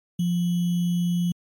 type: tone with sample-and-hold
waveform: sine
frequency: 174.61 Hz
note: F3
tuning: in tune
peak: -20 dBFS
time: 0.19-1.32 s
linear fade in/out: 5 ms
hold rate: 3150 Hz
effects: MP3 64 kbps